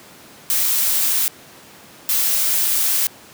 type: noise bursts at uneven times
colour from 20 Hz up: blue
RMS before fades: -18 dBFS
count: 2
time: 0.5-1.28 / 2.09-3.07 s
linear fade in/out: 0 ms
effects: pink hiss -43 dBFS RMS until 3.33 s + high-pass 150 Hz 12 dB/octave